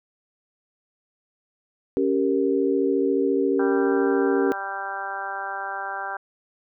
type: chord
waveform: sine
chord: G diminished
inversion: second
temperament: equal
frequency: 277.2 / 392 / 466.2 Hz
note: Db4 / G4 / Bb4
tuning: 0 / 0 / 0 cents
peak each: -23 / -22 / -25 dBFS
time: 1.97-4.52 s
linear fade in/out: 0 ms
type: harmonic tone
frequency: 196 Hz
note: G3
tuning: in tune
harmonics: 2 / 3 / 4 / 5 / 6 / 7 / 8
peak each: -43 / -40 / -32 / -36 / -39 / -35 / -33 dBFS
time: 3.59-6.17 s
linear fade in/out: 5 ms
effects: none